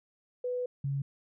sine tone pair in turn, 496.1 / 138.88 Hz, B4 / C#3, +8 / +4 cents, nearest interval octave + minor seventh, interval 2204 cents, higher first, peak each -30 / -29 dBFS, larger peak second, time 0.44-0.66 / 0.84-1.02 s, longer first, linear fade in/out 5 ms, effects none

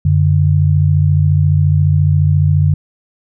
sine tone pair together, 92.6 / 146.99 Hz, F#2 / D3, +2 / +2 cents, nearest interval minor sixth, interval 800 cents, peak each -11 dBFS, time 0.05-2.74 s, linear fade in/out 5 ms, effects none

